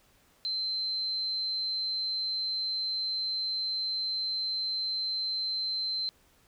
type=tone; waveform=sine; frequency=4100 Hz; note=C8; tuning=36 cents flat; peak=-29 dBFS; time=0.45-6.09 s; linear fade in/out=0 ms; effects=pink hiss -64 dBFS RMS until 6.47 s